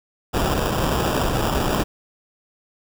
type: noise with sample-and-hold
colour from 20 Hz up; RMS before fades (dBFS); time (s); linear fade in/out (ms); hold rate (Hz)
pink; -21; 0.33-1.84; 20; 2100
effects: none